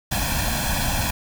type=noise with comb filter; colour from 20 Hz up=pink; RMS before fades=-23 dBFS; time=0.11-1.11 s; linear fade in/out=10 ms; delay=1.2 ms; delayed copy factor=+0.85; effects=none